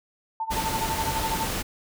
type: tone with tremolo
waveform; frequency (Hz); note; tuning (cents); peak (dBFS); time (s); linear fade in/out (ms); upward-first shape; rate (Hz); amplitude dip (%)
sine; 892; A5; +23; -24; 0.4-1.48; 2; sine; 12; 85
type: noise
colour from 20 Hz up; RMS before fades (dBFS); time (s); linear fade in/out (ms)
pink; -29; 0.5-1.63; 20
effects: none